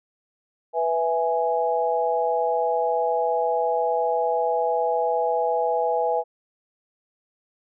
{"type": "chord", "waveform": "sine", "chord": "E major", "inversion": "second", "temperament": "equal", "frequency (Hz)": [493.9, 659.3, 830.6], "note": ["B4", "E5", "G#5"], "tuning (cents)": [0, 0, 0], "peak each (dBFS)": [-24, -25, -24], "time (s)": [0.73, 6.24], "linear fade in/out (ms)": 50, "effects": []}